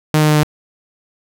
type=tone with pitch steps; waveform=sawtooth; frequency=153.8 / 152.74 / 151.68 / 150.63 Hz; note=D#3 / D#3 / D#3 / D3; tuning=-20 / -32 / -44 / +44 cents; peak=-6 dBFS; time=0.14-0.432 s; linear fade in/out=0 ms; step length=73 ms; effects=none